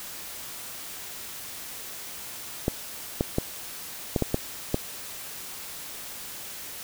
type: clicks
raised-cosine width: 2 ms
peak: -9 dBFS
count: 7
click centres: 2.681 / 3.209 / 3.384 / 4.162 / 4.223 / 4.344 / 4.744 s
effects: white hiss -39 dBFS RMS until 6.83 s